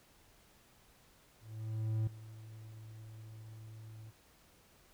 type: tone with ADSR envelope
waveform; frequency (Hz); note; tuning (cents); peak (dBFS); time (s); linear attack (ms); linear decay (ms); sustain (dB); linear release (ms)
triangle; 110; A2; 0; -28; 1.4-4.12; 670; 6; -18; 34
effects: pink hiss -65 dBFS RMS until 4.93 s